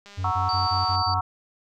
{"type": "click train", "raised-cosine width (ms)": 0.2, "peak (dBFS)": -29, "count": 182, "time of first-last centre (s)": [0.06, 0.956], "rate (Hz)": 202}
{"type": "tone bursts", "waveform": "triangle", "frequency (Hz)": 93.1, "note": "F#2", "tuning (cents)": 11, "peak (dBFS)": -24, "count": 6, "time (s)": [0.17, 1.21], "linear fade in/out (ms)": 20, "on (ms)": 150, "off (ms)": 28}
{"type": "chord", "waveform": "sine", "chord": "F# dominant seventh", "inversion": "none", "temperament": "equal", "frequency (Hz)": [740, 932.3, 1108.7, 1318.5], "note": ["F#5", "A#5", "C#6", "E6"], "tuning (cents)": [0, 0, 0, 0], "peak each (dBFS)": -28, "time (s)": [0.24, 1.21], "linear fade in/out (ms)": 5}
{"type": "tone", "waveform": "sine", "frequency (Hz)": 4610, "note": "D8", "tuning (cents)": -33, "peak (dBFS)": -27, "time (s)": [0.49, 1.14], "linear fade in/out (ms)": 2}
{"effects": []}